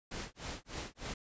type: noise with tremolo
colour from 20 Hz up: pink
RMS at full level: -40 dBFS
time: 0.11-1.14 s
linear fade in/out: 5 ms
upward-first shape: sine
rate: 3.3 Hz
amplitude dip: 100%
effects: resampled to 16000 Hz